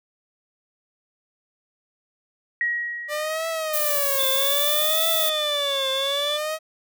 sine tone with exponential decay, 1900 Hz, A#6, 33 cents sharp, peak -19 dBFS, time 2.61-4.09 s, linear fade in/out 1 ms, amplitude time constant 320 ms
sawtooth tone with vibrato, 590 Hz, D5, 8 cents sharp, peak -21 dBFS, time 3.08-6.59 s, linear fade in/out 50 ms, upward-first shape triangle, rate 0.62 Hz, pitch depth 190 cents each way
violet noise, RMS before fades -24 dBFS, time 3.73-5.3 s, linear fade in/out 10 ms
sine tone with pitch glide, 3500 to 3472 Hz, A7 to A7, -10 to -24 cents, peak -24 dBFS, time 4.18-6.38 s, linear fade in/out 20 ms, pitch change -14 cents, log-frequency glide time 5.78-6.25 s
effects none

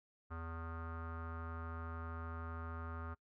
square tone with low-pass filter, 82.41 Hz, E2, in tune, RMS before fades -45 dBFS, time 0.3-3.15 s, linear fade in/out 20 ms, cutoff 1300 Hz, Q 7, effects noise-tail reverb RT60 0.1 s tail -22 dB re dry

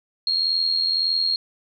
sine tone with amplitude modulation, 4262 Hz, C8, 31 cents sharp, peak -16 dBFS, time 0.27-1.36 s, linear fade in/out 2 ms, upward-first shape sine, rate 81.8 Hz, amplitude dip 60%, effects none

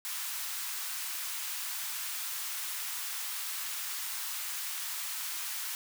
white high-pass noise, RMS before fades -37 dBFS, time 0.05-5.75 s, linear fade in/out 0 ms, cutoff 930 Hz, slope 24 dB/octave, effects none

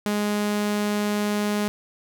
sawtooth tone, 207.7 Hz, G#3, in tune, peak -18 dBFS, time 0.06-1.68 s, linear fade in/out 0 ms, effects none

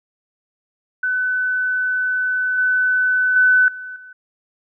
sine tone with level steps, 1505 Hz, F#6, 29 cents sharp, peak -17 / -14 / -10 / -29 / -37 dBFS, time 1.03-4.13 s, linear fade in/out 5 ms, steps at 2.58 / 3.36 / 3.68 / 3.96 s, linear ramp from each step 2 ms, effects none

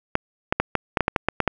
clicks, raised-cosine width 0.5 ms, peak -3 dBFS, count 11, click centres 0.154 / 0.525 / 0.6 / 0.753 / 0.972 / 1.007 / 1.081 / 1.162 / 1.286 / 1.403 / 1.477 s, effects none

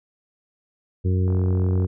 harmonic tone, 92.5 Hz, F#2, in tune, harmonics 1 / 2 / 3 / 4 / 5, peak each -18 / -28 / -33 / -31 / -35 dBFS, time 1.04-1.87 s, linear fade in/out 20 ms
click train, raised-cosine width 1 ms, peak -25 dBFS, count 26, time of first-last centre 1.28-1.846 s, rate 44.2 Hz
effects none

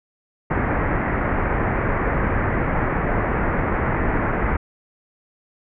pink low-pass noise, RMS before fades -21 dBFS, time 0.5-4.57 s, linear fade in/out 10 ms, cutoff 2100 Hz, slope 48 dB/octave, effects none

